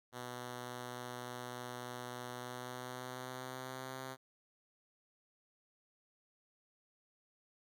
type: tone with pitch glide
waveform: 5% pulse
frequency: 123.4 to 130.74 Hz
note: B2 to C3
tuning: -1 to -1 cents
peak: -32 dBFS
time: 0.12-4.17 s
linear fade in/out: 50 ms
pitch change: +100 cents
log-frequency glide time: 2.31-3.99 s
effects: none